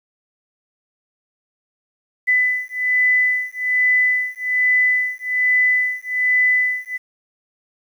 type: beating tone pair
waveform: sine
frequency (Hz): 2000 / 2001.2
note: B6 / B6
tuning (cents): +21 / +22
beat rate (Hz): 1.2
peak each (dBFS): -18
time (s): 2.27-6.98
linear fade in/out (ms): 20
effects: 8-bit